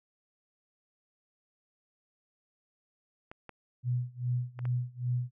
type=clicks; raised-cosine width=0.5 ms; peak=-29 dBFS; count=4; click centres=3.315 / 3.493 / 4.591 / 4.654 s
type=tone with tremolo; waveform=sine; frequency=123.47 Hz; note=B2; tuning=in tune; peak=-26 dBFS; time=3.83-5.31 s; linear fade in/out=50 ms; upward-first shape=sine; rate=2.5 Hz; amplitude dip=95%
effects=none